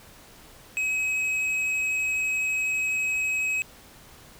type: tone with tanh clipping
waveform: triangle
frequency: 2548 Hz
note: D#7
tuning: 41 cents sharp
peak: -25 dBFS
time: 0.77-3.62 s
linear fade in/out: 0 ms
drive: 11 dB
effects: pink hiss -50 dBFS RMS until 4.39 s